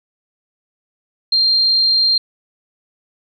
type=tone; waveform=sine; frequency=4186 Hz; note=C8; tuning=in tune; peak=-11 dBFS; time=1.32-2.18 s; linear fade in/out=5 ms; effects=none